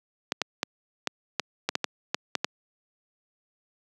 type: clicks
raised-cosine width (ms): 0.2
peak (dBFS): -7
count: 11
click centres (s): 0.321 / 0.417 / 0.631 / 1.073 / 1.397 / 1.69 / 1.754 / 1.843 / 2.145 / 2.353 / 2.445
effects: high-pass 200 Hz 12 dB/octave